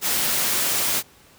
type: high-pass noise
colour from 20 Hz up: white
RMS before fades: -22 dBFS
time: 0.01-1.03 s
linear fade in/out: 50 ms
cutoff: 100 Hz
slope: 24 dB/octave
effects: pink hiss -52 dBFS RMS until 1.38 s + high-pass 60 Hz 12 dB/octave